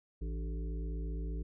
harmonic tone with a mistuned harmonic, 55 Hz, A1, in tune, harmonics 1 / 3 / 5 / 7 / 8, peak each -35 / -45 / -49 / -52 / -53 dBFS, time 0.21-1.43 s, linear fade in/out 10 ms, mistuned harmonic 5, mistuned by +130 cents, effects none

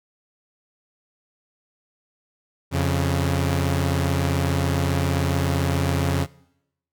sawtooth tone pair together, 87.2 / 138.42 Hz, F2 / C#3, -2 / -2 cents, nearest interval minor sixth, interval 800 cents, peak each -18 / -19 dBFS, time 2.71-6.27 s, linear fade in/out 50 ms, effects noise-tail reverb RT60 0.8 s tail -22 dB re dry

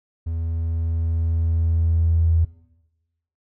triangle tone with level ramp, 82.41 Hz, E2, in tune, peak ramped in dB -21 to -10 dBFS, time 0.26-2.45 s, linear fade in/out 10 ms, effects noise-tail reverb RT60 1.0 s tail -24 dB re dry + tanh soft clip ceiling -12 dBFS

